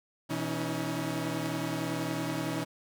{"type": "tone cluster", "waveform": "sawtooth", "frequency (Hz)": [123.3, 163.9, 280.3, 317.1], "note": ["B2", "E3", "C#4", "D#4"], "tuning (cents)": [-2, -10, 19, 33], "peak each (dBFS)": [-35, -32, -32, -32], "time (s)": [0.29, 2.65], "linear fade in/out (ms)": 20, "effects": []}